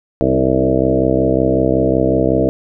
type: harmonic tone with a mistuned harmonic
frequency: 65.41 Hz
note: C2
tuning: in tune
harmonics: 1 / 2 / 3 / 4 / 5 / 6 / 7 / 8 / 9 / 10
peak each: -24 / -21 / -23 / -20 / -18 / -23 / -18 / -24 / -20 / -21 dBFS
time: 0.21-2.49 s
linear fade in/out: 0 ms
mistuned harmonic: 5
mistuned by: -18 cents
effects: none